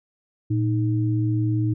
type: tone pair together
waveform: sine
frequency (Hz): 114.66 / 311.1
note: A#2 / D#4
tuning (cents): -28 / 0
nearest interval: octave + perfect fourth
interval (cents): 1728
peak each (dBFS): -20 / -25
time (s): 0.5-1.74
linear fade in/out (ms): 10
effects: none